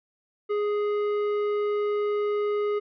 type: tone with tanh clipping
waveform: sine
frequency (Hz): 415.3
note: G#4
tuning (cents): 0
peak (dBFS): -25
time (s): 0.49-2.8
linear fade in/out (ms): 20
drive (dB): 11
effects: none